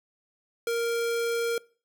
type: tone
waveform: square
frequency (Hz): 466.2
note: A#4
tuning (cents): 0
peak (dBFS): -26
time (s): 0.67-1.58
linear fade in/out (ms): 2
effects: noise-tail reverb RT60 0.4 s tail -23 dB re dry